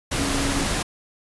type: tone in noise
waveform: sine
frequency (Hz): 277.2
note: C#4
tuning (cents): 0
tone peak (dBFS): -26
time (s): 0.18-0.65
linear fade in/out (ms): 10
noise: pink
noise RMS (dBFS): -24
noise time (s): 0.11-0.83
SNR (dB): -5
effects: resampled to 24000 Hz